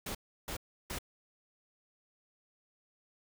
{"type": "noise bursts", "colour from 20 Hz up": "pink", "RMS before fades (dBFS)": -39, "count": 3, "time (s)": [0.06, 0.987], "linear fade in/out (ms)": 5, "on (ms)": 89, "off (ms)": 330, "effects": []}